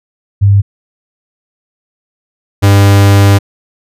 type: tone pair in turn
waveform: sine / 45% pulse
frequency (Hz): 100 / 100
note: G2 / G2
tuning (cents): +35 / +35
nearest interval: unison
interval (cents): 0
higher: neither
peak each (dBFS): -3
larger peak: neither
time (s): 0.41-0.62 / 2.62-3.39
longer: second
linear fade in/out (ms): 20
effects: resampled to 32000 Hz